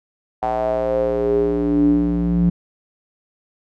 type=tone with band-pass filter sweep; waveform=square; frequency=58.5 Hz; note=A#1; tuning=7 cents sharp; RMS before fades=-18 dBFS; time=0.42-2.5 s; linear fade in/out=10 ms; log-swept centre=770 to 190 Hz; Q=7; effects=none